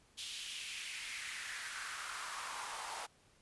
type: noise with high-pass filter sweep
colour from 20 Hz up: pink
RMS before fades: -44 dBFS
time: 0.17-3.07 s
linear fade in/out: 20 ms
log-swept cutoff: 3400 to 790 Hz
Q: 2.8
effects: pink hiss -68 dBFS RMS until 3.41 s + resampled to 24000 Hz